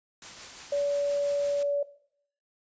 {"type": "noise with tremolo", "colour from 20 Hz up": "white", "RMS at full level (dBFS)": -42, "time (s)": [0.22, 1.63], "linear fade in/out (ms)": 2, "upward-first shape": "triangle", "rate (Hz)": 5.8, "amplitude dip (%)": 35}
{"type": "tone", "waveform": "sine", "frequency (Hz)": 572, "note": "D5", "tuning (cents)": -46, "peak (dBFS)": -24, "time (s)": [0.72, 1.83], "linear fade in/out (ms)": 5}
{"effects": ["noise-tail reverb RT60 0.6 s tail -17 dB re dry", "resampled to 16000 Hz"]}